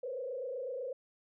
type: tone with frequency modulation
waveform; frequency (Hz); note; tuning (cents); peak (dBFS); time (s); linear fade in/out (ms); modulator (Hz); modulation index
sine; 514; C5; -31; -36; 0.03-0.93; 5; 28; 1.4
effects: none